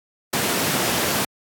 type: high-pass noise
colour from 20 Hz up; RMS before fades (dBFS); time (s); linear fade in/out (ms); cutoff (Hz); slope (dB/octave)
pink; -22; 0.33-1.25; 5; 150; 12
effects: high-pass 80 Hz 12 dB/octave + AAC 64 kbps